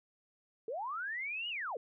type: linear two-way sweep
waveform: sine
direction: up then down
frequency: 414.5 to 2960 to 414.5 Hz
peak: -36 dBFS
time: 0.68-1.77 s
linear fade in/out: 2 ms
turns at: 1.49 s
effects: none